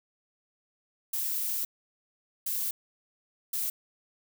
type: noise bursts at uneven times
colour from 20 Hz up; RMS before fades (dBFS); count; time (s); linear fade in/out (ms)
violet; -31; 3; 1.13-1.65 / 2.46-2.71 / 3.53-3.7; 5
effects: none